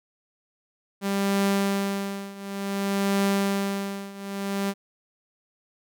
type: tone with tremolo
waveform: sawtooth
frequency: 197.9 Hz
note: G3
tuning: 17 cents sharp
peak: -16 dBFS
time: 1.01-4.74 s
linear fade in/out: 50 ms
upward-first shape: triangle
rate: 0.56 Hz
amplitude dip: 90%
effects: none